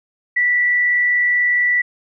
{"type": "tone with frequency modulation", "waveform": "sine", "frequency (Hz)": 1962, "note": "B6", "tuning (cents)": -12, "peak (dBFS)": -13, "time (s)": [0.36, 1.82], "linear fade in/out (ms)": 10, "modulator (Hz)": 75.3, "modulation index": 0.36, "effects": []}